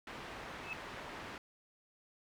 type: low-pass noise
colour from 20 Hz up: white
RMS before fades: -47 dBFS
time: 0.07-1.38 s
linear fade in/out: 2 ms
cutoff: 1800 Hz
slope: 12 dB/octave
type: tone with exponential growth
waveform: sine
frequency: 2604 Hz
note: E7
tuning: 22 cents flat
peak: -35 dBFS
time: 0.57-0.73 s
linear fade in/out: 0 ms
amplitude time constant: 34 ms
effects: none